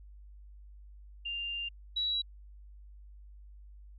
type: tone pair in turn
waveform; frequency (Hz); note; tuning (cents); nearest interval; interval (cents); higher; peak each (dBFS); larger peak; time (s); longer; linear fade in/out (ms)
sine; 2794 / 3901; F7 / B7; 0 / -22; tritone; 578; second; -34 / -29; second; 1.25-1.69 / 1.96-2.22; first; 10
effects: added 50 Hz sine -49 dBFS peak until 3.98 s